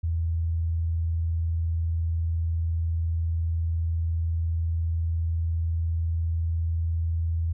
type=tone with vibrato; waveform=sine; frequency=82.8 Hz; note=E2; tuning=8 cents sharp; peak=-23 dBFS; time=0.03-7.53 s; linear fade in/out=10 ms; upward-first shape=triangle; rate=20 Hz; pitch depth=100 cents each way; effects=none